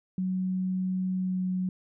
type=tone with pitch glide; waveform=sine; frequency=185.8 to 184.41 Hz; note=F#3 to F#3; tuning=+7 to -6 cents; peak=-26 dBFS; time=0.18-1.69 s; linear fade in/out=2 ms; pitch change=-13 cents; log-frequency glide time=1.15-1.44 s; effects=none